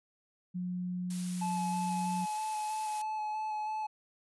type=tone with pitch glide; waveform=sine; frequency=180 to 181.46 Hz; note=F#3 to F#3; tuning=-47 to -33 cents; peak=-33 dBFS; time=0.54-2.26 s; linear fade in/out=20 ms; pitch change=+14 cents; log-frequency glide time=1.51-2.12 s
type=noise; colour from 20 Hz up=blue; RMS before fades=-42 dBFS; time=1.1-3.02 s; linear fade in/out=5 ms
type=tone with vibrato; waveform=triangle; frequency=859 Hz; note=A5; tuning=42 cents flat; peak=-31 dBFS; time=1.41-3.87 s; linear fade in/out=10 ms; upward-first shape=square; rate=3.1 Hz; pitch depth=13 cents each way
effects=resampled to 24000 Hz